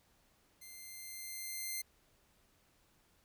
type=tone with level ramp; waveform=5% pulse; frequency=2088 Hz; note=C7; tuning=4 cents flat; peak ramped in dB=-41 to -27 dBFS; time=0.61-1.82 s; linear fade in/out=10 ms; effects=pink hiss -71 dBFS RMS until 3.24 s